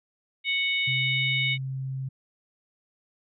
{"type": "harmonic tone", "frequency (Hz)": 740, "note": "F#5", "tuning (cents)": 0, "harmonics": [3, 4, 5], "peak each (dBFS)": [-25, -31, -30], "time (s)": [0.44, 1.58], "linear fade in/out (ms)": 50}
{"type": "tone with pitch glide", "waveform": "sine", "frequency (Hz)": [131, 132.91], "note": ["C3", "C3"], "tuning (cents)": [2, 28], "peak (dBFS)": -29, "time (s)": [0.87, 2.09], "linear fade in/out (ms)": 10, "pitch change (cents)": 26, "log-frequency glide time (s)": [0.97, 1.24]}
{"effects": []}